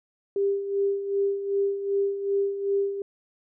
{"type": "tone with tremolo", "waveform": "sine", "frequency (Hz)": 397.7, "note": "G4", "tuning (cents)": 25, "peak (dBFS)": -20, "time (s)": [0.36, 3.02], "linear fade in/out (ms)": 2, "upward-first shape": "sine", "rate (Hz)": 2.6, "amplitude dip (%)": 65, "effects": []}